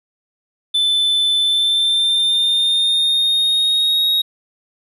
triangle tone with pitch glide, 3520 to 3773 Hz, A7 to A#7, 0 to +20 cents, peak -12 dBFS, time 0.74-4.22 s, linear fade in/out 10 ms, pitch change +120 cents, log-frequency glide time 1.4-4.08 s, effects none

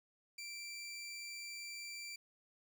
20% pulse tone, 2347 Hz, D7, 2 cents flat, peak -40 dBFS, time 0.38-2.16 s, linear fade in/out 5 ms, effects 12-bit

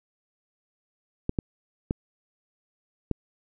clicks, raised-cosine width 3 ms, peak -12 dBFS, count 4, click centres 1.294 / 1.388 / 1.909 / 3.113 s, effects none

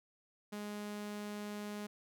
sawtooth tone, 207.7 Hz, G#3, in tune, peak -37 dBFS, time 0.52-1.87 s, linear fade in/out 10 ms, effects none

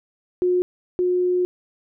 sine tone pair in turn, 360.6 / 360.6 Hz, F#4 / F#4, -45 / -45 cents, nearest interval unison, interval 0 cents, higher neither, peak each -16 / -17 dBFS, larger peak first, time 0.42-0.62 / 0.99-1.45 s, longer second, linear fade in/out 0 ms, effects none

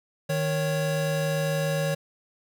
square tone pair together, 155.74 / 554.4 Hz, D#3 / C#5, +2 / 0 cents, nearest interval octave + minor seventh, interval 2198 cents, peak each -27 / -28 dBFS, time 0.29-1.95 s, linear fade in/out 10 ms, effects none

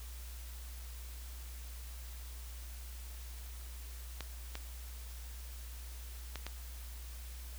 clicks, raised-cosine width 0.2 ms, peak -23 dBFS, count 4, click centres 4.207 / 4.554 / 6.357 / 6.466 s, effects added 60 Hz sine -44 dBFS peak until 7.58 s + white hiss -54 dBFS RMS until 7.58 s

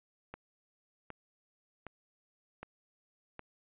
click train, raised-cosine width 0.5 ms, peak -28 dBFS, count 5, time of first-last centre 0.34-3.393 s, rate 1.31 Hz, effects resampled to 8000 Hz

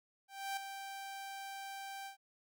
sawtooth tone with ADSR envelope, 784 Hz, G5, in tune, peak -32 dBFS, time 0.28-2.17 s, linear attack 290 ms, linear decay 4 ms, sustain -8 dB, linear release 110 ms, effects none

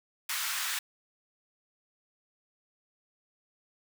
pink high-pass noise, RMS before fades -33 dBFS, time 0.29-0.79 s, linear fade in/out 5 ms, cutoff 1200 Hz, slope 24 dB/octave, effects none

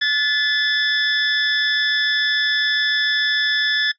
25% pulse tone with amplitude modulation, 1733 Hz, A6, 27 cents flat, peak -10 dBFS, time 0.01-3.92 s, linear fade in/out 10 ms, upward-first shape sine, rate 286 Hz, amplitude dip 45%, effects noise-tail reverb RT60 0.1 s tail -19 dB re dry + resampled to 16000 Hz

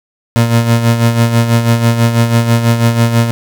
30% pulse tone with tremolo, 116.54 Hz, A#2, in tune, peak -3 dBFS, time 0.36-3.31 s, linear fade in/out 0 ms, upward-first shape sine, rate 6.1 Hz, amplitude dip 60%, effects none

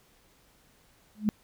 sine tone with exponential growth, 211.8 Hz, G#3, 34 cents sharp, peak -18 dBFS, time 1.15-1.29 s, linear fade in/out 0 ms, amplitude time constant 29 ms, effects pink hiss -63 dBFS RMS until 1.43 s

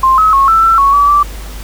sine tone with pitch steps, 1053 / 1282 / 1094 / 1327 / 1338 / 1110 / 1146 / 1165 Hz, C6 / E6 / C#6 / E6 / E6 / C#6 / D6 / D6, +11 / -49 / -23 / +11 / +25 / +2 / -43 / -14 cents, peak -5 dBFS, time 0.03-1.23 s, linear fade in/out 5 ms, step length 150 ms, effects added 50 Hz sine -24 dBFS peak until 1.63 s + pink hiss -32 dBFS RMS until 1.63 s

